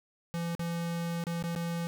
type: tone with dropouts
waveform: square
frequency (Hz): 169.4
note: E3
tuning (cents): +48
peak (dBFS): -32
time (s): 0.34-1.87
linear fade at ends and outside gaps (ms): 0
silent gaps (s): 0.551-0.594 / 1.239-1.268 / 1.426-1.439 / 1.551-1.561
effects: none